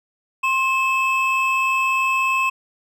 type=tone pair together; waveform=triangle; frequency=1060.2 / 2603 Hz; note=C6 / E7; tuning=+23 / -22 cents; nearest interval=octave + major third; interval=1555 cents; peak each=-18 dBFS; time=0.43-2.5 s; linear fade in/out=10 ms; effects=none